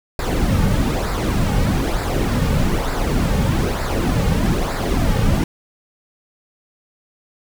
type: noise with flanger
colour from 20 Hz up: brown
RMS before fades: -18 dBFS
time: 0.19-5.44 s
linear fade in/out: 2 ms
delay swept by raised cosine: 0.32 to 3.02 ms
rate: 1.1 Hz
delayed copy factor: -0.6
effects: none